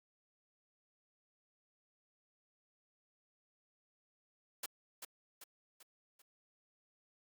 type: noise with echo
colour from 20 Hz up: white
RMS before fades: -41 dBFS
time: 4.63-4.66 s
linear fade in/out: 5 ms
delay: 390 ms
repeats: 4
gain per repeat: -6 dB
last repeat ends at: 6.22 s
effects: high-pass 200 Hz 12 dB/octave + Opus 48 kbps